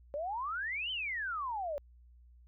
sine exponential two-way sweep, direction up then down, 554.4 to 3136 to 554.4 Hz, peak -34 dBFS, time 0.14-1.78 s, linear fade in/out 0 ms, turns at 0.91 s, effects added 60 Hz sine -56 dBFS peak until 2.47 s

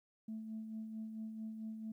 sine tone with tremolo, 220 Hz, A3, in tune, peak -39 dBFS, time 0.28-1.92 s, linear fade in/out 5 ms, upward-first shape sine, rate 4.5 Hz, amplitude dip 45%, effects tanh soft clip ceiling -37 dBFS + 13-bit

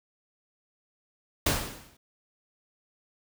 pink noise with exponential decay, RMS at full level -22 dBFS, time 1.46-1.97 s, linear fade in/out 5 ms, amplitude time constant 110 ms, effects none

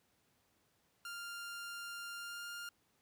sawtooth tone with pitch glide, 1396.9 to 1405.8 Hz, F6 to F6, 0 to +11 cents, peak -40 dBFS, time 1.05-2.69 s, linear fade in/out 2 ms, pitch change +11 cents, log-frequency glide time 2.16-2.46 s, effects pink hiss -75 dBFS RMS until 3.01 s + high-pass 80 Hz 12 dB/octave

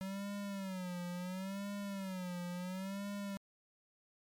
square tone with vibrato, 188.8 Hz, F#3, 35 cents sharp, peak -40 dBFS, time 0.01-3.37 s, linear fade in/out 0 ms, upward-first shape sine, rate 0.72 Hz, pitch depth 120 cents each way, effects MP3 96 kbps

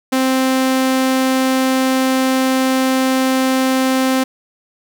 sawtooth tone, 261.6 Hz, C4, in tune, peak -9 dBFS, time 0.12-4.24 s, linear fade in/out 10 ms, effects none

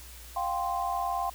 sine chord, F suspended second, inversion none, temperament equal with one note detuned, 704.5 / 784 / 1046.5 Hz, F5 / G5 / C6, +15 / 0 / 0 cents, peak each -32 dBFS, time 0.36-1.3 s, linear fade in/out 5 ms, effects added 60 Hz sine -47 dBFS peak until 1.34 s + white hiss -49 dBFS RMS until 1.34 s

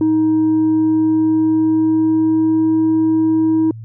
sine tone with pitch glide, 314.4 to 319 Hz, D#4 to D#4, +18 to +43 cents, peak -9 dBFS, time 0.01-3.71 s, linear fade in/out 2 ms, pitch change +25 cents, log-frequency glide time 0.25-2.76 s, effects tanh soft clip ceiling -10 dBFS + added 112 Hz sine -29 dBFS peak until 3.84 s

